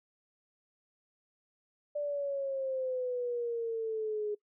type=exponential sweep; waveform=sine; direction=down; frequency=589 to 415.3 Hz; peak=-31 dBFS; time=1.95-4.35 s; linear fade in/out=10 ms; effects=noise-tail reverb RT60 0.1 s tail -23 dB re dry